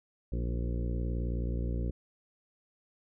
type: harmonic tone with a mistuned harmonic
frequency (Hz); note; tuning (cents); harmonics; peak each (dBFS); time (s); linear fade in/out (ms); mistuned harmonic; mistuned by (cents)
59; A#1; +22; 1 / 2 / 3 / 4 / 5 / 6 / 7 / 8 / 9; -31 / -37 / -41 / -43 / -45 / -47 / -48 / -49 / -50; 0.32-1.91; 5; 5; +41
effects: none